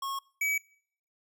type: tone pair in turn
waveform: square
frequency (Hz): 1092 / 2281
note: C#6 / C#7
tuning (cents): -26 / +49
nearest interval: octave + minor second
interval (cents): 1275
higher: second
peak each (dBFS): -33 / -27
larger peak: second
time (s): 0.02-0.19 / 0.41-0.58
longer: neither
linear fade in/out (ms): 5
effects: noise-tail reverb RT60 0.6 s tail -24 dB re dry